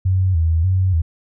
sine tone with vibrato, 87.31 Hz, F2, in tune, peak -13 dBFS, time 0.05-1.02 s, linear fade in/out 10 ms, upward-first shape square, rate 1.7 Hz, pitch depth 120 cents each way, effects none

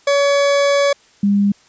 40% pulse / sine tone pair in turn, 565 / 201.6 Hz, C#5 / G3, +33 / +49 cents, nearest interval octave + tritone, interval 1784 cents, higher first, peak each -11 dBFS, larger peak neither, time 0.07-0.93 / 1.23-1.52 s, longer first, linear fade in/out 5 ms, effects white hiss -51 dBFS RMS until 1.68 s + resampled to 16000 Hz

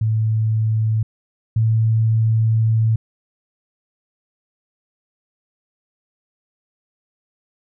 sine tone pair in turn, 110 / 111.6 Hz, A2 / A2, 0 / +25 cents, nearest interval unison, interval 25 cents, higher second, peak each -15 / -13 dBFS, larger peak second, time 0.01-1.03 / 1.56-2.96 s, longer second, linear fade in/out 5 ms, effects none

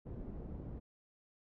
pink low-pass noise, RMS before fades -45 dBFS, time 0.05-0.8 s, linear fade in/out 20 ms, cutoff 370 Hz, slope 12 dB/octave, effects none

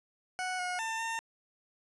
20% pulse tone with pitch steps, 738 / 724 / 896 / 908 Hz, F#5 / F#5 / A5 / A#5, -5 / -38 / +31 / -46 cents, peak -28 dBFS, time 0.39-1.19 s, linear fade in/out 0 ms, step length 200 ms, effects resampled to 24000 Hz + 10-bit

